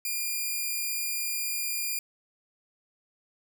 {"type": "tone", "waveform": "5% pulse", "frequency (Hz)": 2407, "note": "D7", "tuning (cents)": 42, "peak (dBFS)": -19, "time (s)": [0.05, 1.99], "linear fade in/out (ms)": 2, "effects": []}